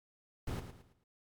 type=noise with echo; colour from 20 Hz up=brown; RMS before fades=-38 dBFS; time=0.47-0.6 s; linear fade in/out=5 ms; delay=110 ms; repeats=4; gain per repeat=-9 dB; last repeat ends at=1.04 s; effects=MP3 96 kbps